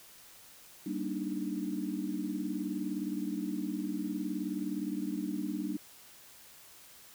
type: chord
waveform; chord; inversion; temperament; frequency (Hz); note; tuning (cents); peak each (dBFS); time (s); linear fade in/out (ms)
sine; Eb major seventh; first; just; 194.45 / 233.3 / 291.7 / 311.1; G3 / Bb3 / D4 / Eb4; -14 / +2 / -12 / 0; -38 / -40 / -37 / -38; 0.86-5.77; 5
effects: white hiss -55 dBFS RMS until 7.14 s